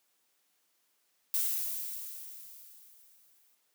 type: noise with exponential decay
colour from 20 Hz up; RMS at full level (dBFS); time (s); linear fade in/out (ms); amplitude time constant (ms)
violet; -29; 1.34-3.55; 1; 480
effects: white hiss -74 dBFS RMS until 3.74 s + high-pass 200 Hz 12 dB/octave